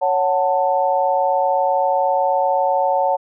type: chord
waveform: sine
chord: F# minor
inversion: second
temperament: just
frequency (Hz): 555 / 740 / 888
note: C#5 / F#5 / A5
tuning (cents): +2 / 0 / +16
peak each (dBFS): -19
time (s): 0.01-3.17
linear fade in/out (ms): 20
effects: none